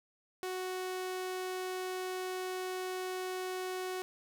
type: tone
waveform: sawtooth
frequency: 370 Hz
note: F#4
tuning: in tune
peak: -32 dBFS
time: 0.43-4.02 s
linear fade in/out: 0 ms
effects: none